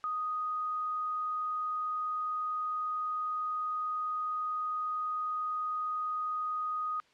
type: tone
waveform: sine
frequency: 1244.5 Hz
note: D#6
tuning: in tune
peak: -31 dBFS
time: 0.04-7 s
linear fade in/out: 0 ms
effects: white hiss -65 dBFS RMS until 7.13 s + low-pass 4000 Hz 12 dB/octave